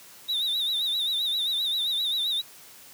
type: tone with vibrato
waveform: triangle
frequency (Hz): 3729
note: A#7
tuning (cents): 0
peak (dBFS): -23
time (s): 0.28-2.42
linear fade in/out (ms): 20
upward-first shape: sine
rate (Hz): 7.6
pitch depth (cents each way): 94
effects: white hiss -49 dBFS RMS until 2.93 s + high-pass 80 Hz 12 dB/octave